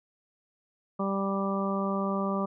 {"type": "harmonic tone", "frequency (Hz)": 196, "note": "G3", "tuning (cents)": 0, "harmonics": [1, 2, 3, 4, 5, 6], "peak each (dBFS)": [-29, -35, -34, -40, -38, -34], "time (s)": [0.99, 2.46], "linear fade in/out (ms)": 10, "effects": []}